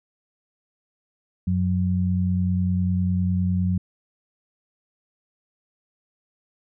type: tone pair together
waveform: sine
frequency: 92.5 / 182.4 Hz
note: F#2 / F#3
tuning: 0 / -24 cents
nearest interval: octave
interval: 1176 cents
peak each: -22 dBFS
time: 1.47-3.78 s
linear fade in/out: 5 ms
effects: none